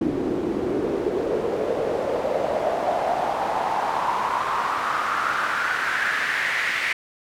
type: noise with band-pass filter sweep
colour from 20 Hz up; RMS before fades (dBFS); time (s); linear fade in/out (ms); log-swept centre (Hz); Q
pink; -24; 0.01-6.93; 5; 300 to 2100; 4.1
effects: none